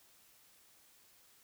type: silence
effects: white hiss -65 dBFS RMS until 1.43 s